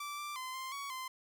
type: tone with pitch steps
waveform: sawtooth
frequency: 1166 / 1177 / 1030 / 1047 / 1122 / 1036 Hz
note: D6 / D6 / C6 / C6 / C#6 / C6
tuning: -13 / +3 / -28 / +1 / +21 / -17 cents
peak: -36 dBFS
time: 0-1.08 s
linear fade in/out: 5 ms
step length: 180 ms
effects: none